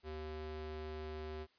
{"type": "ring-modulated tone", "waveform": "square", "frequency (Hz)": 155.56, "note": "D#3", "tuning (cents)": 0, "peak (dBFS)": -40, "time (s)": [0.03, 1.47], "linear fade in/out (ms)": 50, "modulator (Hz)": 230, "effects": ["white hiss -72 dBFS RMS until 1.58 s", "resampled to 11025 Hz"]}